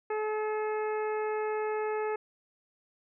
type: harmonic tone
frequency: 429 Hz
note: A4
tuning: 44 cents flat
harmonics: 1 / 2 / 3 / 4 / 5 / 6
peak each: -30 / -36 / -41 / -44 / -46 / -49 dBFS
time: 0.1-2.16 s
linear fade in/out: 5 ms
effects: none